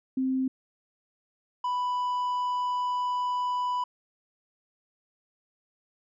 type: tone pair in turn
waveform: sine / triangle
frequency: 261.6 / 990.5 Hz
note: C4 / B5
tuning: 0 / +5 cents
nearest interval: octave + major seventh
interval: 2305 cents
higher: second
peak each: -24 dBFS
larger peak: neither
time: 0.17-0.48 / 1.64-3.84 s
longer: second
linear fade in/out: 5 ms
effects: resampled to 16000 Hz